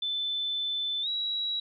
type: tone with pitch glide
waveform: sine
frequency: 3520 to 3883 Hz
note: A7 to B7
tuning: 0 to -30 cents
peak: -28 dBFS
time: 0.02-1.6 s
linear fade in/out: 5 ms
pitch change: +170 cents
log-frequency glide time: 1.02-1.08 s
effects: none